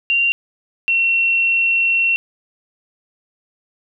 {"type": "tone pair in turn", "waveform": "sine", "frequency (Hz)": [2767, 2721], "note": ["F7", "F7"], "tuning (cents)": [-17, -46], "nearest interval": "unison", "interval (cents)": 29, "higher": "first", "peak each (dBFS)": -13, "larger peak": "neither", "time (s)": [[0.1, 0.32], [0.88, 2.16]], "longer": "second", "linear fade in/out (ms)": 0, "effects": []}